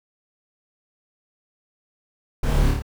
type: noise with echo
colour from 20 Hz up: brown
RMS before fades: -21 dBFS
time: 2.43-2.71 s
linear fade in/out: 5 ms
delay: 28 ms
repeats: 4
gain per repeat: -2 dB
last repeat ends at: 2.822 s
effects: none